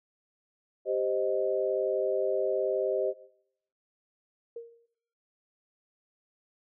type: chord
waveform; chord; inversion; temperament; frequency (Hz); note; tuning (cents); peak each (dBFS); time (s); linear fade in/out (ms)
sine; C minor; second; equal; 392 / 523.3 / 622.3; G4 / C5 / Eb5; 0 / 0 / 0; -30; 0.85-3.14; 50
type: tone with exponential decay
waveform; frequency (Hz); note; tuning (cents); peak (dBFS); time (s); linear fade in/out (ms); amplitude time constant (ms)
sine; 466.2; A#4; 0; -34; 4.56-4.86; 5; 64
effects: noise-tail reverb RT60 0.7 s tail -17 dB re dry